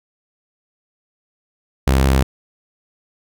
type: tone pair in turn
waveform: sawtooth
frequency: 66.4 / 66.4 Hz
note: C2 / C2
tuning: +26 / +26 cents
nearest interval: unison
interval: 0 cents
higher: neither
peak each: -8 dBFS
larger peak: neither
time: 1.87-2.05 / 2.05-2.23 s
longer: neither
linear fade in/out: 5 ms
effects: none